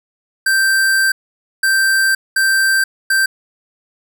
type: tone bursts at uneven times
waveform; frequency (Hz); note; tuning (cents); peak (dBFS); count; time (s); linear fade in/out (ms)
square; 1566; G6; -2; -12; 4; 0.46-1.12 / 1.63-2.15 / 2.36-2.84 / 3.1-3.26; 5
effects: none